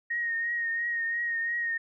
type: tone with vibrato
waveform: sine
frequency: 1864.7 Hz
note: A#6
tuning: in tune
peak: -27 dBFS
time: 0.1-1.78 s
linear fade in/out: 10 ms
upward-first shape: triangle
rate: 2.9 Hz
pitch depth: 36 cents each way
effects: none